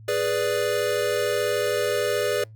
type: chord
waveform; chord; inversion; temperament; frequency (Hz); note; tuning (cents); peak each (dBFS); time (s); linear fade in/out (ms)
square; G# diminished; none; equal; 415.3 / 493.9 / 587.3; G#4 / B4 / D5; 0 / 0 / 0; -27; 0.08-2.44; 5
effects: added 109 Hz sine -42 dBFS peak until 2.55 s + Opus 48 kbps